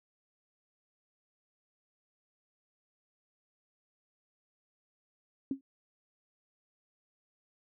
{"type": "tone with exponential decay", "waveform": "sine", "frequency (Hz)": 270.6, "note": "C#4", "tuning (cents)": -42, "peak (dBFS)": -26, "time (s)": [5.51, 5.61], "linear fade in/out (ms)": 2, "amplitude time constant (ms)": 21, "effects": []}